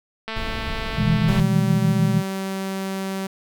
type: click train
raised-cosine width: 0.3 ms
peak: -14 dBFS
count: 249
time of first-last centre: 0.28-1.397 s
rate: 222 Hz
type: noise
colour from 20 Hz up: brown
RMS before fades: -29 dBFS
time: 0.36-1.42 s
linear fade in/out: 5 ms
type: chord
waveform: sine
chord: E major seventh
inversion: second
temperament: equal with one note detuned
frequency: 123.47 / 158.28 / 164.81 / 207.7 Hz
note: B2 / D#3 / E3 / G#3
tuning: 0 / +30 / 0 / 0 cents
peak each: -22 dBFS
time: 0.96-2.23 s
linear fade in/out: 50 ms
type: tone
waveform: sawtooth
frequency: 192.4 Hz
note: G3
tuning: 32 cents flat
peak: -21 dBFS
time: 1.28-3.27 s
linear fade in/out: 5 ms
effects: none